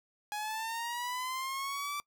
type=linear sweep; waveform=sawtooth; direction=up; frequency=830.6 to 1170 Hz; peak=-31 dBFS; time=0.32-2 s; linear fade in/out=0 ms; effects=noise-tail reverb RT60 0.1 s tail -23 dB re dry